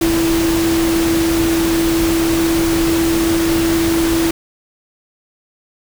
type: tone in noise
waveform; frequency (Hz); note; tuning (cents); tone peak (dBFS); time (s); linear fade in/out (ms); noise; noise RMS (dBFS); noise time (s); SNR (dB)
sine; 330.9; E4; +7; -13; 0.01-4.31; 5; pink; -21; 0.01-4.31; +5
effects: none